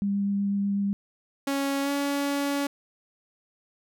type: tone with vibrato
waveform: sine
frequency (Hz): 200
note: G3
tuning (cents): +35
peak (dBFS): -23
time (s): 0.02-0.93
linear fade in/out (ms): 0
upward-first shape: sine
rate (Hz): 8.1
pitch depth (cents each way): 8
type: tone with pitch glide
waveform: sawtooth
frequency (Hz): 277.1 to 282.6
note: C#4 to C#4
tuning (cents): -1 to +34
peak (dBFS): -21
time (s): 1.47-2.67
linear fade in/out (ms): 5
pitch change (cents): +35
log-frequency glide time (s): 1.82-1.9
effects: none